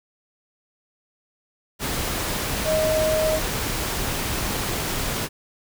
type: tone in noise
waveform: sine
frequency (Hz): 627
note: D#5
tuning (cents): +13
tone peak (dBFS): -19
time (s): 2.64-3.4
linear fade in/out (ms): 50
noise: pink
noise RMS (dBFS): -26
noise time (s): 1.79-5.29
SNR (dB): +4
effects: none